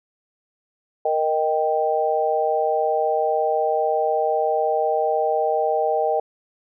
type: chord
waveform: sine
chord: Eb major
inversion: second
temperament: equal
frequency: 466.2 / 622.3 / 784 Hz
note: Bb4 / Eb5 / G5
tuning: 0 / 0 / 0 cents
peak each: -23 / -22 / -22 dBFS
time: 1.05-6.2 s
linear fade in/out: 5 ms
effects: none